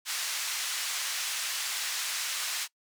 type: band-pass noise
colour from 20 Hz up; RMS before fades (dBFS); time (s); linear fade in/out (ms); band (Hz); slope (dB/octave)
white; -33; 0.05-2.68; 50; 1300 to 7400; 12
effects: noise-tail reverb RT60 0.1 s tail -22 dB re dry